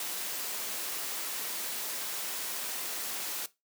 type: high-pass noise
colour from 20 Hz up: white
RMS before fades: -36 dBFS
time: 0-3.46 s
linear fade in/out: 2 ms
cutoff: 260 Hz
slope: 12 dB/octave
effects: noise-tail reverb RT60 0.2 s tail -17 dB re dry